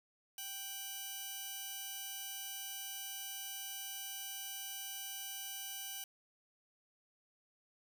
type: tone pair together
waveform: 5% pulse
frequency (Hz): 784 / 2960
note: G5 / F#7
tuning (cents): 0 / 0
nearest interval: octave + major seventh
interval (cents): 2300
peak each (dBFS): -37 / -35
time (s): 0.38-6.04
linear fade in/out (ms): 2
effects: none